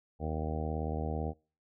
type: harmonic tone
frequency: 78 Hz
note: D#2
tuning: 5 cents sharp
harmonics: 1 / 2 / 3 / 4 / 5 / 6 / 7 / 8 / 9 / 10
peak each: -35 / -39 / -41 / -44 / -46 / -41 / -46 / -47 / -45 / -44 dBFS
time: 0.19-1.34 s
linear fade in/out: 50 ms
effects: noise-tail reverb RT60 0.4 s tail -26 dB re dry